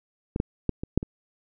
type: clicks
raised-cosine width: 3 ms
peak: -13 / -10 / -10 / -18 / -6 / -19 dBFS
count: 6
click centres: 0.361 / 0.401 / 0.693 / 0.835 / 0.976 / 1.029 s
effects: none